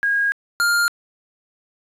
sine / square tone pair in turn, 1634 / 1404.4 Hz, G#6 / F6, -29 / +9 cents, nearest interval minor third, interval 262 cents, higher first, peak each -16 dBFS, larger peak neither, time 0.03-0.32 / 0.6-0.88 s, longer first, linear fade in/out 0 ms, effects resampled to 32000 Hz + 8-bit

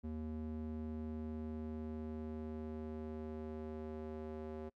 square tone with band-pass filter sweep, 77.7 Hz, D#2, 2 cents flat, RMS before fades -44 dBFS, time 0.03-4.7 s, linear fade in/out 20 ms, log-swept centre 210 to 410 Hz, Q 1.4, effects noise-tail reverb RT60 0.1 s tail -26 dB re dry

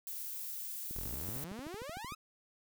violet noise, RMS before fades -42 dBFS, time 0.07-1.44 s, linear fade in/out 0 ms
click train, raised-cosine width 3 ms, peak -34 dBFS, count 17, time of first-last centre 0.91-2.122 s, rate 13.2 Hz
sawtooth exponential sweep, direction up, 36.53 to 1315 Hz, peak -39 dBFS, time 0.95-2.15 s, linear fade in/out 10 ms
effects none

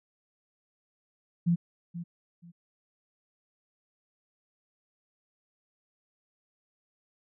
sine tone with echo, 171.5 Hz, F3, 31 cents flat, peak -21 dBFS, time 1.46-1.56 s, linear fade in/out 20 ms, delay 480 ms, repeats 2, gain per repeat -13 dB, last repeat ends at 2.52 s, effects none

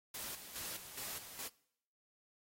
white noise with tremolo, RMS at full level -44 dBFS, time 0.14-1.48 s, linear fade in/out 5 ms, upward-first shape square, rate 2.4 Hz, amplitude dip 60%, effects noise-tail reverb RT60 0.7 s tail -22 dB re dry + AAC 48 kbps

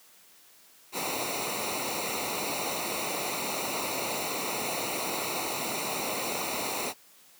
pink noise with comb filter, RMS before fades -32 dBFS, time 0.92-6.94 s, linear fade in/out 50 ms, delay 0.61 ms, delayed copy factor -0.8, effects white hiss -57 dBFS RMS until 7.39 s + high-pass 150 Hz 12 dB/octave

